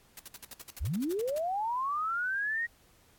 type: noise bursts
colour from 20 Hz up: white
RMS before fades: -44 dBFS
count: 15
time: 0.17-1.384 s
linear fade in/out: 2 ms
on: 24 ms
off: 61 ms
type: linear sweep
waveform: sine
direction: up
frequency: 43.65 to 1900 Hz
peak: -29 dBFS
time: 0.8-2.67 s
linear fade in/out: 20 ms
effects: pink hiss -63 dBFS RMS until 3.18 s + AAC 64 kbps